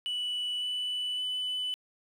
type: tone with pitch steps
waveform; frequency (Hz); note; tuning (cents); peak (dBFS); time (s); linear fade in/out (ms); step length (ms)
sine; 2960 / 2979 / 2998; F#7 / F#7 / F#7; 0 / +11 / +22; -28; 0.06-1.74; 0; 560
effects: tanh soft clip ceiling -28 dBFS + 10-bit